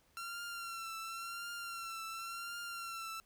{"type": "tone with vibrato", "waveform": "sawtooth", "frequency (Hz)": 1364, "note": "F6", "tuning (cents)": -41, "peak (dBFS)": -38, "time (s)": [0.17, 3.2], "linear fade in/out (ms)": 0, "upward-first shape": "triangle", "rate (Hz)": 0.93, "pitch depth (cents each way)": 52, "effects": ["pink hiss -71 dBFS RMS until 3.25 s"]}